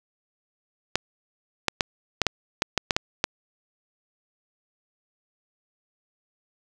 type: clicks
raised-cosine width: 0.2 ms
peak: -3 dBFS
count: 10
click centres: 0.956 / 1.683 / 1.808 / 2.217 / 2.267 / 2.621 / 2.777 / 2.908 / 2.965 / 3.241 s
effects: none